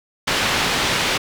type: low-pass noise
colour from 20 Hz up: white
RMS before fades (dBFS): -20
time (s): 0.27-1.18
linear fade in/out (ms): 10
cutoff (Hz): 3500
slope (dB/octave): 12
effects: none